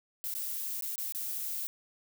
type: noise with dropouts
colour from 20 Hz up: violet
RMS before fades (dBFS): -36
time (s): 0.24-1.67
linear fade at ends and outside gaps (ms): 0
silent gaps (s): 0.34-0.35 / 0.809-0.823 / 0.956-0.98 / 1.123-1.148
effects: none